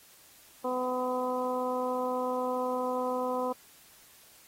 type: harmonic tone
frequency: 252.3 Hz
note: B3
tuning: 37 cents sharp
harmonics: 1 / 2 / 3 / 4 / 5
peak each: -36 / -31 / -37 / -34 / -42 dBFS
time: 0.64-3.53 s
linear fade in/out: 10 ms
effects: white hiss -57 dBFS RMS until 4.47 s + AAC 48 kbps